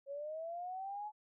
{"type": "linear sweep", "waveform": "sine", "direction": "up", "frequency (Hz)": [546, 856], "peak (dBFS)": -40, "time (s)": [0.06, 1.12], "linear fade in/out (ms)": 50, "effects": []}